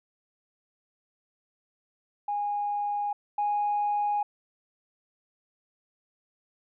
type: tone pair in turn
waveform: sine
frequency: 822 / 826.6 Hz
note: G#5 / G#5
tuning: -18 / -8 cents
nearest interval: unison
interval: 10 cents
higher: second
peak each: -26 / -23 dBFS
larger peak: second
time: 2.28-3.13 / 3.38-4.23 s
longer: neither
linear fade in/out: 5 ms
effects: tanh soft clip ceiling -20 dBFS

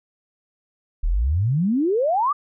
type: exponential sweep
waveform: sine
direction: up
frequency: 34.88 to 1229 Hz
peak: -17 dBFS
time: 1.03-2.33 s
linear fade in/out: 10 ms
effects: none

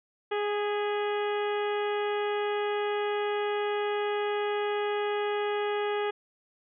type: harmonic tone with a mistuned harmonic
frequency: 414.3 Hz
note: G#4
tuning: 4 cents flat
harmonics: 1 / 2 / 3 / 4 / 5 / 6 / 7 / 8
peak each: -28 / -34 / -38 / -40 / -42 / -44 / -45 / -46 dBFS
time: 0.31-6.11 s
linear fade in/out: 10 ms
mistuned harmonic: 5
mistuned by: -36 cents
effects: none

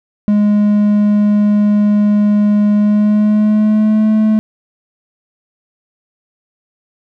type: tone with pitch glide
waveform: triangle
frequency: 207.7 to 216.3 Hz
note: G#3 to A3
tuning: 0 to -29 cents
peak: -6 dBFS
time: 0.28-4.39 s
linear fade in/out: 0 ms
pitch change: +71 cents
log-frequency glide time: 2.74-4.11 s
effects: none

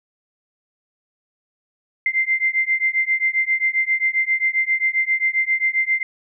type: beating tone pair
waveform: sine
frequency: 2083 / 2090.5 Hz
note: C7 / C7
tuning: -8 / -2 cents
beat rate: 7.5 Hz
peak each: -20 / -20 dBFS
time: 2.06-6.03 s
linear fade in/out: 2 ms
effects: none

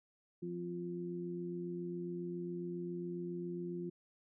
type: harmonic tone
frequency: 87.31 Hz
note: F2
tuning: in tune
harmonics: 2 / 3 / 4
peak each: -42 / -52 / -41 dBFS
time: 0.42-3.9 s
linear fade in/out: 10 ms
effects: none

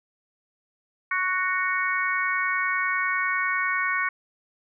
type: harmonic tone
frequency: 370 Hz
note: F#4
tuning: in tune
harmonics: 3 / 4 / 5 / 6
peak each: -28 / -28 / -28 / -28 dBFS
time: 1.11-4.09 s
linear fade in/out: 5 ms
effects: none

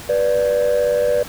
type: tone pair together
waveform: sine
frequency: 489.7 / 587.3 Hz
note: B4 / D5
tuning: -15 / 0 cents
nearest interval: minor third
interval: 315 cents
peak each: -15 dBFS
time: 0.09-1.23 s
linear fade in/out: 5 ms
effects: tanh soft clip ceiling -11 dBFS + pink hiss -35 dBFS RMS until 1.28 s

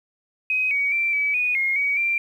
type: tone with pitch steps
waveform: sine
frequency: 2521 / 2255 / 2348 / 2289 / 2472 / 2144 / 2259 / 2364 Hz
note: D#7 / C#7 / D7 / D7 / D#7 / C7 / C#7 / D7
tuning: +22 / +29 / -1 / -45 / -12 / +42 / +32 / +11 cents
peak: -19 dBFS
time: 0.5-2.18 s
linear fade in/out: 2 ms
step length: 210 ms
effects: 9-bit

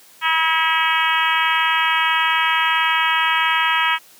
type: harmonic tone with a mistuned harmonic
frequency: 321.5 Hz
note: E4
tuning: 43 cents flat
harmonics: 3 / 4 / 5 / 6 / 7 / 8 / 9 / 10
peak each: -21 / -22 / -23 / -24 / -24 / -25 / -26 / -26 dBFS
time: 0.21-3.99 s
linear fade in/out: 50 ms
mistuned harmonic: 5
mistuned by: +28 cents
effects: white hiss -48 dBFS RMS until 4.19 s + high-pass 150 Hz 12 dB/octave

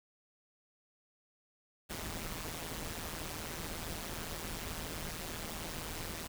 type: noise with amplitude modulation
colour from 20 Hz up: pink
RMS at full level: -38 dBFS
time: 1.89-6.28 s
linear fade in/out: 20 ms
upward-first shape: sine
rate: 162 Hz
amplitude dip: 80%
effects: none

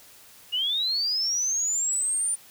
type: linear sweep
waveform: sine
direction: up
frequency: 2827 to 9300 Hz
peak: -23 dBFS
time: 0.52-2.36 s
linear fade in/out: 20 ms
effects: white hiss -51 dBFS RMS until 2.5 s

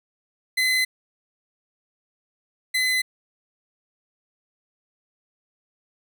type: tone pair in turn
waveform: 30% pulse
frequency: 2034 / 2026 Hz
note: C7 / B6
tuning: -50 / +44 cents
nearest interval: unison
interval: 6 cents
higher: first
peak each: -16 / -17 dBFS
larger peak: first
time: 0.57-0.85 / 2.74-3.02 s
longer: neither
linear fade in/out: 10 ms
effects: none

